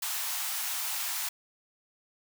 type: high-pass noise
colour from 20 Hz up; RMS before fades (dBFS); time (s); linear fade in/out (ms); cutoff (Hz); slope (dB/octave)
white; -33; 0.02-1.29; 5; 700; 48
effects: none